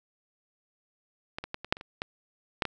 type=clicks; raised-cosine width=0.3 ms; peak=-18 / -20 / -17 / -23 / -6 / -27 / -26 / -15 / -9 / -15 dBFS; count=10; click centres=1.385 / 1.44 / 1.544 / 1.646 / 1.725 / 1.769 / 1.811 / 2.019 / 2.622 / 2.653 s; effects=none